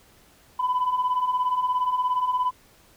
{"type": "beating tone pair", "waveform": "sine", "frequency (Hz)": [987.8, 1004.8], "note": ["B5", "B5"], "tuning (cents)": [0, 30], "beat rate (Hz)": 17, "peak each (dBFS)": [-26, -21], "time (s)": [0.59, 2.51], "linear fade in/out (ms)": 10, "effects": ["tanh soft clip ceiling -17 dBFS", "pink hiss -56 dBFS RMS until 2.96 s"]}